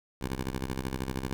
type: ring-modulated tone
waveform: 10% pulse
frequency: 65.41 Hz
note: C2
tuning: in tune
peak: -21 dBFS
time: 0.21-1.33 s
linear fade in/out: 0 ms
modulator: 26.2 Hz
effects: none